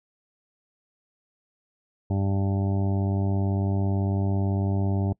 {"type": "harmonic tone", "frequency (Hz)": 98, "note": "G2", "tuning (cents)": 0, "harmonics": [1, 2, 3, 4, 6, 7, 8, 9], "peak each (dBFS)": [-23, -29, -33, -36, -40, -40, -43, -45], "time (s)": [2.1, 5.13], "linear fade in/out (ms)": 5, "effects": ["noise-tail reverb RT60 0.1 s tail -24 dB re dry"]}